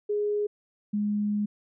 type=tone pair in turn; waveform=sine; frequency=415.3 / 207.7 Hz; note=G#4 / G#3; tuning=0 / 0 cents; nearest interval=octave; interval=1200 cents; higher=first; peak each=-24 dBFS; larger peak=neither; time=0.09-0.47 / 0.93-1.46 s; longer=second; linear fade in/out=10 ms; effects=none